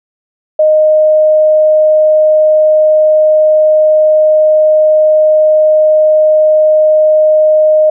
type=tone; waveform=sine; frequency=618 Hz; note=D#5; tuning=12 cents flat; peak=-4 dBFS; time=0.59-7.9 s; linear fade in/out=5 ms; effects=none